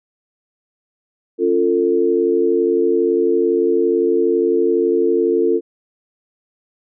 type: chord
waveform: sine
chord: Db augmented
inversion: none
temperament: equal with one note detuned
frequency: 277.2 / 349.2 / 446.9 Hz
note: Db4 / F4 / A4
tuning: 0 / 0 / +27 cents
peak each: -22 / -16 / -16 dBFS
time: 1.38-5.61 s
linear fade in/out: 50 ms
effects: none